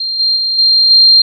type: tone with level steps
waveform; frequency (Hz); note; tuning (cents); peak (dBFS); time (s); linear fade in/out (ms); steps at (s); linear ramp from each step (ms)
sine; 4186; C8; 0; -15 / -9 / -12 / -6 / -3; 0-1.22; 5; 0.19 / 0.36 / 0.58 / 0.9; 10
effects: none